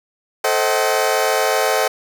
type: chord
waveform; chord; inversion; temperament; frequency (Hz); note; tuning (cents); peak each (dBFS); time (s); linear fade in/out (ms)
sawtooth; A diminished seventh; none; just; 440 / 528 / 633.6 / 760.3; A4 / C5 / Eb5 / Gb5; 0 / +16 / +31 / +47; -17; 0.44-1.88; 5
effects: none